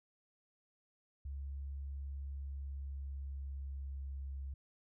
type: tone with pitch glide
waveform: sine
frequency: 69.3 to 68.11 Hz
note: C#2 to C#2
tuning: 0 to -30 cents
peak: -40 dBFS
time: 1.25-4.54 s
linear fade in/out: 5 ms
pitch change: -30 cents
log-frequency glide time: 2.17-4.34 s
effects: none